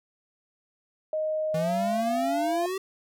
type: tone with pitch glide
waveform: sine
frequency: 622.3 to 686.5 Hz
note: D#5 to F5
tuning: 0 to -30 cents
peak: -25 dBFS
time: 1.13-2.66 s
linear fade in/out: 2 ms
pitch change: +170 cents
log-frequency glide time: 1.6-1.7 s
type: exponential sweep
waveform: square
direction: up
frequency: 160.1 to 389.7 Hz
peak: -29 dBFS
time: 1.54-2.78 s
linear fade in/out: 5 ms
effects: none